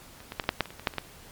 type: clicks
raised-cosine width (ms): 0.3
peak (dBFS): -29 / -20 / -11 / -24 / -6 / -7 / -24 / -27 / -25 / -7 / -25 / -12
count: 12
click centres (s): 0.204 / 0.321 / 0.398 / 0.44 / 0.491 / 0.607 / 0.657 / 0.705 / 0.796 / 0.872 / 0.938 / 0.983
effects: pink hiss -50 dBFS RMS until 1.31 s + MP3 96 kbps